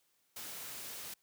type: noise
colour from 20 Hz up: white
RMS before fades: -45 dBFS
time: 0.36-1.14 s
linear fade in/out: 5 ms
effects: white hiss -75 dBFS RMS until 1.22 s + high-pass 80 Hz 12 dB/octave